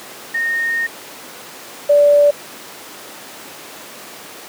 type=tone pair in turn; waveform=sine; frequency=1845 / 581.1 Hz; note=A#6 / D5; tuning=-18 / -18 cents; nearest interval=octave + minor sixth; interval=2000 cents; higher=first; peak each=-16 / -7 dBFS; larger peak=second; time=0.34-0.87 / 1.89-2.31 s; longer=first; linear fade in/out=10 ms; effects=pink hiss -34 dBFS RMS until 4.48 s + high-pass 300 Hz 12 dB/octave